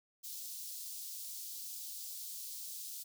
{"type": "high-pass noise", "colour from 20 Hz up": "white", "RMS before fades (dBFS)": -45, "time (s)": [0.23, 3.04], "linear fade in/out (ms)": 20, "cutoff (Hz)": 4000, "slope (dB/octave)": 24, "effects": []}